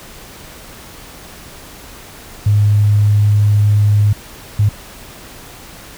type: tone bursts at uneven times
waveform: sine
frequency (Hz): 103.83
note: G#2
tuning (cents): 0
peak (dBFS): -8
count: 2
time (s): 2.46-4.13 / 4.59-4.69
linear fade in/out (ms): 5
effects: pink hiss -36 dBFS RMS until 5.97 s